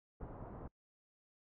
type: low-pass noise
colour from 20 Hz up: pink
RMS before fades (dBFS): -49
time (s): 0.2-0.68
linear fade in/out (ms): 10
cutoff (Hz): 1100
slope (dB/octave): 24
type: clicks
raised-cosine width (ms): 5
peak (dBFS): -36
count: 3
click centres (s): 0.232 / 0.425 / 0.656
effects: noise-tail reverb RT60 0.1 s tail -26 dB re dry